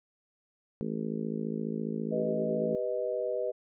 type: harmonic tone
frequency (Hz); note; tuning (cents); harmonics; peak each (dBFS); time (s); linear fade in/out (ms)
54.7; A1; -9; 3 / 4 / 5 / 6 / 7 / 8 / 9; -38 / -34 / -40 / -44 / -40 / -40 / -47; 0.81-2.75; 0
type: chord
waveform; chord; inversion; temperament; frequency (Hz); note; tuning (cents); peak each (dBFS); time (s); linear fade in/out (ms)
sine; G augmented; none; equal; 392 / 493.9 / 622.3; G4 / B4 / D#5; 0 / 0 / 0; -36 / -32 / -33; 2.11-3.52; 20
effects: none